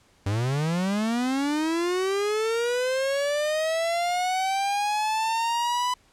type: linear sweep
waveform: 45% pulse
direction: up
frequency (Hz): 95.2 to 1000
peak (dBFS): -23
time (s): 0.26-5.94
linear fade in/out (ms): 5
effects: pink hiss -60 dBFS RMS until 6.12 s + low-pass 9000 Hz 12 dB/octave